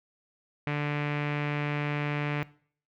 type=tone with low-pass filter; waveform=sawtooth; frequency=146.83 Hz; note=D3; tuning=in tune; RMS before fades=-30 dBFS; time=0.67-2.43 s; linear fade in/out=0 ms; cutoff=2300 Hz; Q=3; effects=noise-tail reverb RT60 0.5 s tail -20 dB re dry